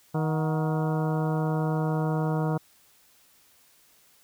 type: harmonic tone with a mistuned harmonic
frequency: 157.3 Hz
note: D#3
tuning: 19 cents sharp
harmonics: 1 / 2 / 3 / 4 / 5 / 6 / 7 / 8 / 9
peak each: -25 / -33 / -33 / -37 / -36 / -38 / -42 / -43 / -44 dBFS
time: 0.14-2.58 s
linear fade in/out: 10 ms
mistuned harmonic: 5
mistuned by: -94 cents
effects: white hiss -60 dBFS RMS until 4.23 s